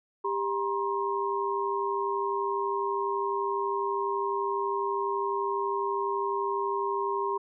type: tone cluster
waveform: sine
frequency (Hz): 397 / 951 / 1063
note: G4 / A#5 / C6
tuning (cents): +22 / +34 / +27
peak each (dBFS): -30 / -31 / -32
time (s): 0.24-7.38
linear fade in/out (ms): 10
effects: none